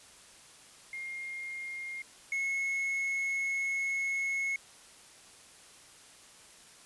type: tone pair in turn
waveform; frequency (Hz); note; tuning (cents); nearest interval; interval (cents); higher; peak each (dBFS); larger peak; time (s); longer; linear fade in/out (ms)
sine / triangle; 2126 / 2182; C7 / C#7; +27 / -28; unison; 45; second; -37 / -28; second; 0.93-2.02 / 2.32-4.56; second; 2
effects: white hiss -55 dBFS RMS until 6.85 s + resampled to 24000 Hz